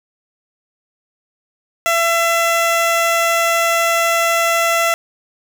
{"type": "tone", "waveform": "15% pulse", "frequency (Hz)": 672, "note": "E5", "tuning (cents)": 33, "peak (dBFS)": -7, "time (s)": [1.86, 4.94], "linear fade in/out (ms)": 0, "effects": []}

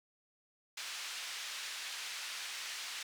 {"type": "band-pass noise", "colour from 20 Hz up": "pink", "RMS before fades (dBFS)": -43, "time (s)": [0.77, 3.03], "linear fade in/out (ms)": 5, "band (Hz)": [2000, 6500], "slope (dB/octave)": 12, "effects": []}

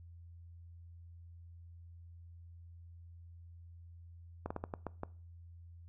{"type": "slowing click train", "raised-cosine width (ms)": 1, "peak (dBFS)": -24, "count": 7, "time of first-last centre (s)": [4.46, 5.034], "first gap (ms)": 45, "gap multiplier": 1.3, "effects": ["noise-tail reverb RT60 0.4 s tail -21 dB re dry", "added 85 Hz sine -51 dBFS peak until 5.88 s"]}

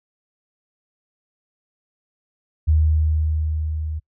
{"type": "tone with level ramp", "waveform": "sine", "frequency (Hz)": 77.78, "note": "D#2", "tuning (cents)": 0, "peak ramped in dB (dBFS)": [-12, -24], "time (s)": [2.67, 4], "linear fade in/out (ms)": 20, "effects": ["noise-tail reverb RT60 0.1 s tail -26 dB re dry"]}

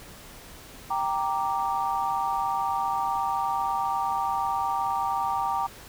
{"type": "chord", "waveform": "sine", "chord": "G minor", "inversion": "none", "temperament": "equal", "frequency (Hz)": [784, 932.3, 1174.7], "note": ["G5", "Bb5", "D6"], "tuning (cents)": [0, 0, 0], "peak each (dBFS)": [-28, -28, -30], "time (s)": [0.9, 5.67], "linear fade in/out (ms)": 10, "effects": ["pink hiss -46 dBFS RMS until 5.88 s"]}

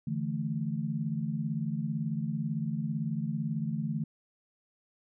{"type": "chord", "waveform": "sine", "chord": "D suspended second", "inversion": "none", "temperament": "equal", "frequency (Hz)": [146.83, 164.81, 220], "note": ["D3", "E3", "A3"], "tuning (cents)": [0, 0, 0], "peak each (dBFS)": -34, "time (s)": [0.07, 4.04], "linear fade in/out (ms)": 5, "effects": []}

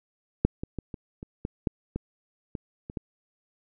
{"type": "clicks", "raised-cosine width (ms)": 3, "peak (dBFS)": [-6, -19, -19, -23, -25, -17, -11, -17, -20, -24, -18], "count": 11, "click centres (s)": [0.45, 0.635, 0.787, 0.942, 1.229, 1.451, 1.672, 1.96, 2.552, 2.899, 2.972], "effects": []}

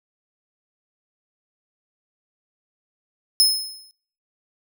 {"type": "tone with exponential decay", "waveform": "sawtooth", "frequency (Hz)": 5180, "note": "E8", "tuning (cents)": -31, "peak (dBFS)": -8, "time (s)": [3.4, 3.91], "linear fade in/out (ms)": 0, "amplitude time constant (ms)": 110, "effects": ["noise-tail reverb RT60 0.5 s tail -23 dB re dry"]}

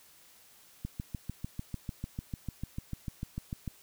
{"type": "click train", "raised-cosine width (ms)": 5, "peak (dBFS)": -23, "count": 20, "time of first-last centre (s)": [0.85, 3.677], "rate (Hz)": 6.72, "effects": ["white hiss -59 dBFS RMS until 3.82 s"]}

